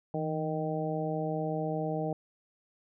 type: harmonic tone with a mistuned harmonic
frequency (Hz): 155.56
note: D#3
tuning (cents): 0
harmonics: 1 / 2 / 3 / 4 / 5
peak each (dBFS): -34 / -37 / -36 / -36 / -38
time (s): 0.14-2.13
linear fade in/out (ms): 2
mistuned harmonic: 1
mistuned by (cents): +55
effects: none